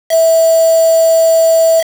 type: tone with quantisation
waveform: sine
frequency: 654 Hz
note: E5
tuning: 14 cents flat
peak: -6 dBFS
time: 0.09-1.84 s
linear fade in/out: 50 ms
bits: 3
effects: none